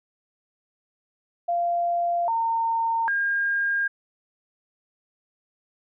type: tone with pitch steps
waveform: sine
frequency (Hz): 692 / 913 / 1614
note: F5 / A#5 / G#6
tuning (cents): -16 / -36 / -50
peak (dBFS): -21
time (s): 1.48-3.88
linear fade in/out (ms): 10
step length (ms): 800
effects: none